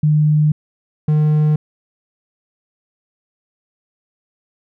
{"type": "tone pair in turn", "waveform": ["sine", "triangle"], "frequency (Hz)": [151.5, 152.11], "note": ["D#3", "D#3"], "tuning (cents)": [-46, -39], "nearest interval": "unison", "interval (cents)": 7, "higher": "second", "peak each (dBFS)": [-10, -9], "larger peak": "second", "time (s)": [[0.03, 0.52], [1.08, 1.56]], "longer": "first", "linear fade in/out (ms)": 5, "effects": []}